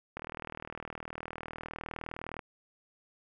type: click train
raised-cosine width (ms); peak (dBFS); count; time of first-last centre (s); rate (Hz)
0.5; -24; 89; 0.17-2.392; 39.6
effects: none